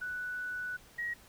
sine tone pair in turn, 1483 / 1898.4 Hz, F#6 / A#6, +4 / +31 cents, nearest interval major third, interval 427 cents, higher second, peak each -35 / -33 dBFS, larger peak second, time 0.01-0.77 / 0.98-1.14 s, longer first, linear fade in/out 10 ms, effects pink hiss -58 dBFS RMS until 1.28 s

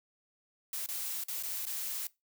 blue noise with dropouts, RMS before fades -37 dBFS, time 0.73-2.07 s, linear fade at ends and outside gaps 2 ms, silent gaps 0.862-0.887 / 1.238-1.283 / 1.427-1.434 / 1.654-1.667 s, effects noise-tail reverb RT60 0.2 s tail -20 dB re dry

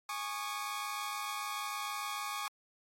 sawtooth chord, Ab suspended fourth, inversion none, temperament equal with one note detuned, 830.6 / 1108.7 / 1215.4 Hz, Ab5 / Db6 / Eb6, 0 / 0 / -41 cents, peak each -39 / -36 / -38 dBFS, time 0.09-2.48 s, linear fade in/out 2 ms, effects AAC 48 kbps

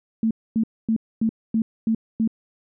sine tone bursts, 223.4 Hz, A3, 27 cents sharp, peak -17 dBFS, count 7, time 0.23-2.276 s, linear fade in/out 2 ms, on 78 ms, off 250 ms, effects none

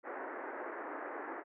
pink band-pass noise, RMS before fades -43 dBFS, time 0.03-1.44 s, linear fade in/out 50 ms, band 290 to 1900 Hz, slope 48 dB/octave, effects none

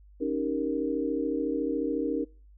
sine chord, Eb dominant seventh, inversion third, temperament equal, 277.2 / 311.1 / 392 / 466.2 Hz, Db4 / Eb4 / G4 / Bb4, 0 / 0 / 0 / 0 cents, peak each -31 / -31 / -36 / -31 dBFS, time 0.2-2.25 s, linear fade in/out 20 ms, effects noise-tail reverb RT60 0.4 s tail -25 dB re dry + added 50 Hz sine -51 dBFS peak until 2.57 s

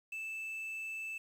triangle tone with quantisation, 2637 Hz, E7, in tune, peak -37 dBFS, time 0.12-1.18 s, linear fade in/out 5 ms, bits 10, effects none

